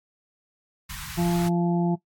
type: band-stop noise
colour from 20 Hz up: pink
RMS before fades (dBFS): -36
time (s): 0.89-1.49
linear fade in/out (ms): 10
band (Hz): 190 to 940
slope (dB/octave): 48
type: harmonic tone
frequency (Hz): 172.7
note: F3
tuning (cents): -19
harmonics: 1 / 2 / 4 / 5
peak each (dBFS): -21 / -27 / -33 / -35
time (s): 1.17-1.96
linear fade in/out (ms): 20
effects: noise-tail reverb RT60 0.1 s tail -17 dB re dry + AAC 64 kbps